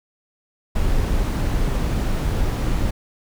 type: noise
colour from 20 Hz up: brown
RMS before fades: -20 dBFS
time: 0.75-2.91 s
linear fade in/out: 10 ms
effects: none